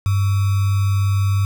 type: tone with sample-and-hold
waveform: sine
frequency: 98.6 Hz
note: G2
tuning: 11 cents sharp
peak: -14 dBFS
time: 0.06-1.45 s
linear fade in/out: 0 ms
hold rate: 1225 Hz
effects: none